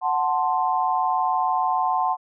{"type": "chord", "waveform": "sine", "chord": "F# diminished", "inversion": "none", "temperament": "equal", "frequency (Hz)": [740, 880, 1046.5], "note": ["F#5", "A5", "C6"], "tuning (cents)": [0, 0, 0], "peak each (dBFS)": [-23, -24, -24], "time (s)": [0.01, 2.17], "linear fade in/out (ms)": 50, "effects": []}